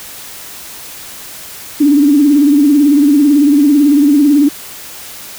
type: tone with vibrato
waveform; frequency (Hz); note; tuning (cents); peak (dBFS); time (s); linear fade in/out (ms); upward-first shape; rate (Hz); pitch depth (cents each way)
sine; 288.6; D4; -30; -5; 1.8-4.49; 10; sine; 18; 87
effects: white hiss -30 dBFS RMS until 5.38 s